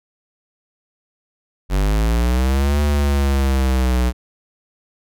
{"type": "linear two-way sweep", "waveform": "square", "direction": "up then down", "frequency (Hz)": [46.25, 73.7, 60.9], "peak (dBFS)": -15, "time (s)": [1.69, 4.13], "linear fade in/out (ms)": 50, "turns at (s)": 2.81, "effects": []}